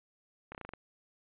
slowing click train, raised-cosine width 0.5 ms, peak -28 dBFS, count 7, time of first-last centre 0.52-0.736 s, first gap 28 ms, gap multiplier 1.1, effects resampled to 8000 Hz

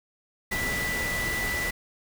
sine tone in noise, 1975.5 Hz, B6, in tune, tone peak -28 dBFS, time 0.51-1.71 s, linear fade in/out 10 ms, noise pink, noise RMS -32 dBFS, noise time 0.51-1.71 s, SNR +1 dB, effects none

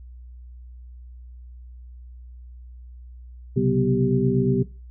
sine tone cluster, 127.6 / 136.1 / 187 / 245.1 / 391.7 Hz, C3 / C#3 / F#3 / B3 / G4, -43 / -31 / +19 / -13 / -1 cents, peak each -24 dBFS, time 3.56-4.63 s, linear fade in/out 10 ms, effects noise-tail reverb RT60 0.3 s tail -18 dB re dry + added 61 Hz sine -39 dBFS peak until 4.9 s

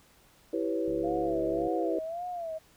sine chord, C# half-diminished seventh, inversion first, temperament equal, 329.6 / 392 / 493.9 / 554.4 Hz, E4 / G4 / B4 / C#5, 0 / 0 / 0 / 0 cents, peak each -31 / -34 / -33 / -36 dBFS, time 0.53-1.99 s, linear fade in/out 5 ms
click train, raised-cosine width 3 ms, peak -33 dBFS, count 58, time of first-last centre 0.88-1.673 s, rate 71.9 Hz
sine tone with vibrato, 677 Hz, E5, 46 cents sharp, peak -33 dBFS, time 1.03-2.59 s, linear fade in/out 20 ms, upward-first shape sine, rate 1.8 Hz, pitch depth 110 cents each way
effects pink hiss -61 dBFS RMS until 2.76 s

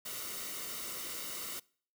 white noise with comb filter, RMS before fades -41 dBFS, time 0.05-1.6 s, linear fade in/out 10 ms, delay 1.2 ms, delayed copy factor -0.6, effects noise-tail reverb RT60 0.5 s tail -24 dB re dry

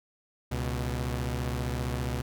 sawtooth tone pair together, 68.8 / 122.59 Hz, C#2 / B2, -12 / -12 cents, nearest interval minor seventh, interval 1000 cents, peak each -28 dBFS, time 0.51-2.22 s, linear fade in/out 10 ms, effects none

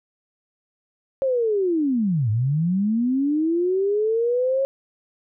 sine linear two-way sweep, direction down then up, 547 to 102.7 to 547 Hz, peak -18 dBFS, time 1.22-4.65 s, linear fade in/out 0 ms, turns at 2.3 s, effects none

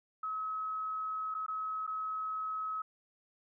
sine tone with dropouts, 1282 Hz, E6, 49 cents flat, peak -34 dBFS, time 0.23-2.82 s, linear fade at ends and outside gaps 5 ms, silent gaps 1.343-1.348 / 1.464-1.481 / 1.867-1.875 s, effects none

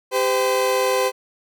30% pulse tone pair together, 394.6 / 511.4 Hz, G4 / C5, +11 / -40 cents, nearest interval major third, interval 449 cents, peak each -20 / -16 dBFS, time 0.11-1.12 s, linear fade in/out 50 ms, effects none

